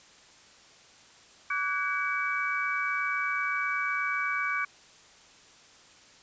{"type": "tone cluster", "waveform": "sine", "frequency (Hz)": [1148, 1485, 1633, 2279], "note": ["D6", "F#6", "G#6", "C#7"], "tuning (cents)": [-40, 6, -30, 47], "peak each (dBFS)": [-32, -32, -37, -31], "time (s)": [1.5, 4.65], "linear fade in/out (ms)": 5, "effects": ["white hiss -55 dBFS RMS until 6.22 s", "resampled to 16000 Hz"]}